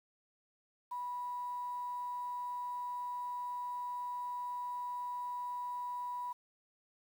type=tone with quantisation; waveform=sine; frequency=982 Hz; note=B5; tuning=10 cents flat; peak=-37 dBFS; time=0.91-6.33 s; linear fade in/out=10 ms; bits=10; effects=none